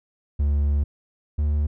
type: tone pair in turn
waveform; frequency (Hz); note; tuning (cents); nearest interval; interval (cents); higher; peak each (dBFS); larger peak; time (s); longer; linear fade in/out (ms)
triangle; 72.1 / 74.21; D2 / D2; -31 / +19; unison; 50; second; -16 / -17; first; 0.39-0.84 / 1.38-1.67; first; 10
effects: none